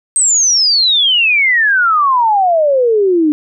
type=exponential sweep; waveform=sine; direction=down; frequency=8420 to 293.2 Hz; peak=-8 dBFS; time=0.16-3.32 s; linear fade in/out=0 ms; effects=none